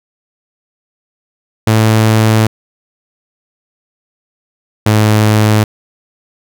sawtooth tone pair in turn, 110 / 107.3 Hz, A2 / A2, 0 / -43 cents, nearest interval unison, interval 43 cents, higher first, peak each -3 dBFS, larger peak neither, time 1.67-2.47 / 4.86-5.64 s, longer first, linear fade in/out 5 ms, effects none

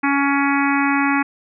harmonic tone, 280 Hz, C#4, 18 cents sharp, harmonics 1 / 3 / 4 / 5 / 6 / 7 / 8 / 9, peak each -18 / -23 / -24 / -25 / -26 / -26 / -27 / -28 dBFS, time 0.03-1.23 s, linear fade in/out 10 ms, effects none

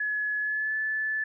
sine tone with pitch glide, 1699 to 1739.7 Hz, G#6 to A6, +39 to -20 cents, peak -26 dBFS, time 0-1.24 s, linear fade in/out 5 ms, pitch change +41 cents, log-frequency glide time 0.39-0.76 s, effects none

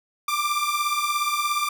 sawtooth beating tone pair, 1174 / 1191 Hz, D6 / D6, -1 / +24 cents, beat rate 17 Hz, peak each -22 / -21 dBFS, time 0.28-1.69 s, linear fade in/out 5 ms, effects none

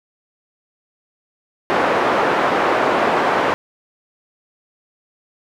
pink band-pass noise, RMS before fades -17 dBFS, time 1.7-3.54 s, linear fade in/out 0 ms, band 430 to 1400 Hz, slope 12 dB/octave, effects none

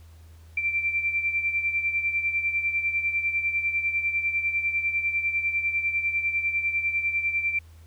sine beating tone pair, 2349 / 2359 Hz, D7 / D7, 0 / +7 cents, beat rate 10 Hz, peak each -24 / -31 dBFS, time 0.57-7.59 s, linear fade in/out 5 ms, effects added 81 Hz sine -46 dBFS peak until 7.86 s + pink hiss -60 dBFS RMS until 7.86 s

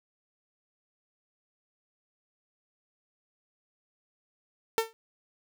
sawtooth tone with exponential decay, 449.7 Hz, A4, 38 cents sharp, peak -16 dBFS, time 4.78-4.93 s, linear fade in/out 0 ms, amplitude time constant 31 ms, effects none

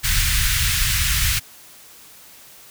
pink band-stop noise, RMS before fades -19 dBFS, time 0.03-1.4 s, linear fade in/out 20 ms, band 120 to 1600 Hz, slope 24 dB/octave, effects white hiss -45 dBFS RMS until 2.7 s

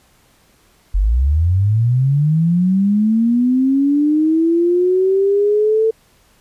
sine linear sweep, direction up, 43.26 to 448.2 Hz, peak -11 dBFS, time 0.94-5.91 s, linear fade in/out 10 ms, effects pink hiss -54 dBFS RMS until 6.4 s + resampled to 32000 Hz

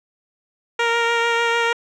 10% pulse tone with vibrato, 466.2 Hz, A#4, in tune, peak -8 dBFS, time 0.79-1.73 s, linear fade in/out 5 ms, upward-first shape triangle, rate 6.7 Hz, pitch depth 16 cents each way, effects low-pass 4000 Hz 12 dB/octave

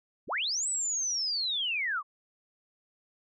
sine linear two-way sweep, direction up then down, 36.32 to 8070 to 1074 Hz, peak -28 dBFS, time 0.27-2.03 s, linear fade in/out 50 ms, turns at 0.68 s, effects none

